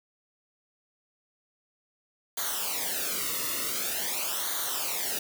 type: noise with flanger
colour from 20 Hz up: white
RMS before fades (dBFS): -31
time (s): 2.37-5.19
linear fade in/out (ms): 5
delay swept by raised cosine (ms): 0.38 to 1.28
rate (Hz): 0.46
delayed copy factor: -0.8
effects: none